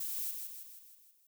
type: noise with echo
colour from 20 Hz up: violet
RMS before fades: -38 dBFS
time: 0-0.31 s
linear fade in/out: 5 ms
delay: 160 ms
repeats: 6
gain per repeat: -5 dB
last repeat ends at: 1.27 s
effects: none